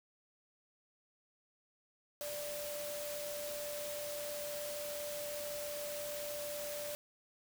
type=tone in noise; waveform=sine; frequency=587.3 Hz; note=D5; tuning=in tune; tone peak=-41 dBFS; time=2.21-6.95 s; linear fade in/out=0 ms; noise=white; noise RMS=-45 dBFS; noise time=2.21-6.95 s; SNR=+1 dB; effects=none